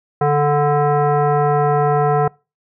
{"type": "tone with frequency modulation", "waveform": "sine", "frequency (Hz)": 146.83, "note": "D3", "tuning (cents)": 0, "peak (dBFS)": -12, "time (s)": [0.21, 2.28], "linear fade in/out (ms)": 5, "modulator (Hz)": 586, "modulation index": 1.5, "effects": ["noise-tail reverb RT60 0.3 s tail -26 dB re dry"]}